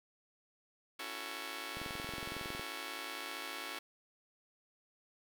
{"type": "chord", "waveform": "5% pulse", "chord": "F# minor seventh", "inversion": "second", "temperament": "just", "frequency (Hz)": [277.5, 333, 370, 444], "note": ["C#4", "E4", "F#4", "A4"], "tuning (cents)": [2, 18, 0, 16], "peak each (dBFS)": -37, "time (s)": [0.99, 3.79], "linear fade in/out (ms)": 5}
{"type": "click train", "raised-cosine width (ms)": 2, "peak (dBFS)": -31, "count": 19, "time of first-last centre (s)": [1.77, 2.596], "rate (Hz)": 21.8}
{"effects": []}